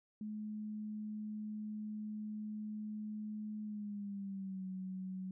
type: tone with pitch glide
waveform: sine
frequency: 212.8 to 187.41 Hz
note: G#3 to F#3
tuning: +42 to +22 cents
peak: -40 dBFS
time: 0.21-5.31 s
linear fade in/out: 2 ms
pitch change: -220 cents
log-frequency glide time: 3.63-4.66 s
effects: none